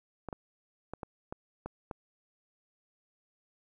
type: clicks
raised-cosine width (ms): 1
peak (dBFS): -24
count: 7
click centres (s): 0.287 / 0.328 / 0.936 / 1.032 / 1.325 / 1.66 / 1.912
effects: 11-bit